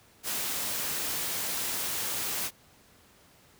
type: noise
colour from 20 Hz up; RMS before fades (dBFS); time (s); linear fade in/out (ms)
white; -32; 0.23-2.51; 50
effects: pink hiss -59 dBFS RMS until 3.59 s + high-pass 60 Hz 12 dB/octave